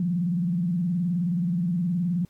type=tone with vibrato; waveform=sine; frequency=174.61 Hz; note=F3; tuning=in tune; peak=-22 dBFS; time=0-2.25 s; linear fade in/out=2 ms; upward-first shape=square; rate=19 Hz; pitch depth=96 cents each way; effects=pink hiss -65 dBFS RMS until 2.29 s + AAC 64 kbps